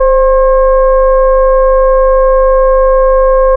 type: tone with frequency modulation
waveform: sine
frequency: 523.3 Hz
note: C5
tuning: in tune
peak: -4 dBFS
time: 0-3.56 s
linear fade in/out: 10 ms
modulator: 549 Hz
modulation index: 0.74
effects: none